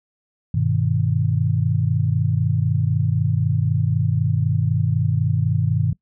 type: chord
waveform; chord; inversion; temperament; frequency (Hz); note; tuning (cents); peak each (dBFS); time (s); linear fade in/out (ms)
sine; G augmented; none; equal with one note detuned; 99.54 / 123.47 / 155.56; G2 / B2 / D#3; +27 / 0 / 0; -21; 0.54-5.93; 5
effects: noise-tail reverb RT60 0.1 s tail -21 dB re dry